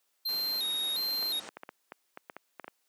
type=tone with vibrato; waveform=square; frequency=3951 Hz; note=B7; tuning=in tune; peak=-30 dBFS; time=0.25-1.4 s; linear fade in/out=10 ms; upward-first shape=square; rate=1.4 Hz; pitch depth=89 cents each way
type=low-pass noise; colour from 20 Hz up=pink; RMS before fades=-45 dBFS; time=0.29-1.49 s; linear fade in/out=0 ms; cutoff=9200 Hz; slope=96 dB/octave
type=clicks; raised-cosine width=0.5 ms; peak=-26 dBFS; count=12; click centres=1.227 / 1.489 / 1.57 / 1.634 / 1.691 / 1.921 / 2.174 / 2.298 / 2.366 / 2.597 / 2.644 / 2.68 s
effects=white hiss -75 dBFS RMS until 2.88 s + high-pass 300 Hz 12 dB/octave